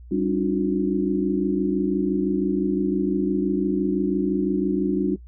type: tone cluster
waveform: sine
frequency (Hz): 193.9 / 281.5 / 307.4 / 361.1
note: G3 / C#4 / D#4 / F#4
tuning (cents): -19 / +27 / -21 / -42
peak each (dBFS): -25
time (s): 0.11-5.16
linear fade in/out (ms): 10
effects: noise-tail reverb RT60 0.1 s tail -19 dB re dry + added 60 Hz sine -40 dBFS peak until 5.27 s